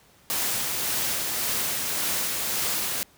white noise with tremolo, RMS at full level -26 dBFS, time 0.3-3.03 s, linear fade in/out 0 ms, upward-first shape sine, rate 1.8 Hz, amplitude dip 25%, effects pink hiss -57 dBFS RMS until 3.17 s + high-pass 60 Hz 12 dB/octave

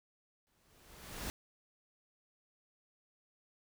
pink noise with exponential growth, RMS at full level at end -39 dBFS, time 0.47-1.3 s, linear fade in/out 0 ms, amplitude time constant 180 ms, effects none

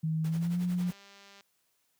sine tone with pitch glide, 158.9 to 178.36 Hz, D#3 to F3, +37 to +37 cents, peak -27 dBFS, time 0.03-0.91 s, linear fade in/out 10 ms, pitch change +200 cents, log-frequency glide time 0.26-0.6 s
pink noise with tremolo, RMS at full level -47 dBFS, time 0.24-0.93 s, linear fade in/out 5 ms, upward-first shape sine, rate 11 Hz, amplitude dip 75%
click train, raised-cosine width 0.2 ms, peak -37 dBFS, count 120, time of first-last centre 0.81-1.408 s, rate 199 Hz
effects white hiss -74 dBFS RMS until 1.99 s + high-pass 80 Hz 12 dB/octave

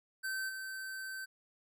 square tone with level steps, 1544 Hz, G6, 27 cents flat, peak -36 / -41 dBFS, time 0.23-1.26 s, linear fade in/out 20 ms, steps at 0.48 s, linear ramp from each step 20 ms, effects none

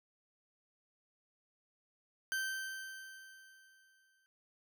40% pulse tone with exponential decay, 1554 Hz, G6, 16 cents flat, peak -32 dBFS, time 2.32-4.26 s, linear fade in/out 0 ms, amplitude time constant 420 ms, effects none

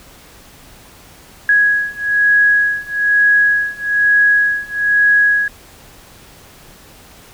sine beating tone pair, 1664 / 1665.1 Hz, G#6 / G#6, +3 / +4 cents, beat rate 1.1 Hz, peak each -14 / -13 dBFS, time 1.49-5.48 s, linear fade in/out 2 ms, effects pink hiss -42 dBFS RMS until 7.33 s

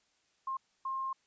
sine tone bursts at uneven times, 1064 Hz, C6, 29 cents sharp, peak -33 dBFS, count 2, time 0.47-0.57 / 0.85-1.13 s, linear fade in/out 5 ms, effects white hiss -73 dBFS RMS until 1.26 s + resampled to 16000 Hz

